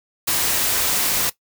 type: noise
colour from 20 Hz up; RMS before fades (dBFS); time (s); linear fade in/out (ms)
white; -20; 0.27-1.3; 10
effects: noise-tail reverb RT60 0.1 s tail -17 dB re dry